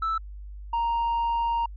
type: tone pair in turn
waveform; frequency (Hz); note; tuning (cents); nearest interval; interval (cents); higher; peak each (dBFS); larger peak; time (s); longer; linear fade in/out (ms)
sine; 1318.5 / 932.3; E6 / A#5; 0 / 0; tritone; 600; first; -22 / -20; second; 0.02-0.18 / 0.73-1.66; second; 5
effects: tanh soft clip ceiling -22 dBFS + added 50 Hz sine -37 dBFS peak until 1.76 s